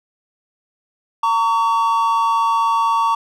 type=tone pair together; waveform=triangle; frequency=914.1 / 1130 Hz; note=A#5 / C#6; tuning=-34 / +33 cents; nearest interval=major third; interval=367 cents; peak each=-15 dBFS; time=1.23-3.15 s; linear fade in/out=5 ms; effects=none